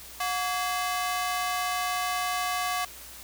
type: ring-modulated tone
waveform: sawtooth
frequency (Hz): 932.3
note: A#5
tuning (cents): 0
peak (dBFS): -20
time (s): 0.2-2.85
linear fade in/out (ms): 5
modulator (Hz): 208
effects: added 60 Hz sine -54 dBFS peak until 3.23 s + white hiss -45 dBFS RMS until 3.23 s